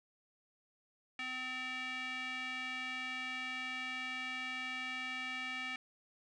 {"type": "tone with band-pass filter", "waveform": "square", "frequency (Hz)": 256.5, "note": "C4", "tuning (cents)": -34, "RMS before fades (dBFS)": -41, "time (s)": [1.19, 5.76], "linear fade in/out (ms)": 2, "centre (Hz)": 2300, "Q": 3.3, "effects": ["resampled to 22050 Hz"]}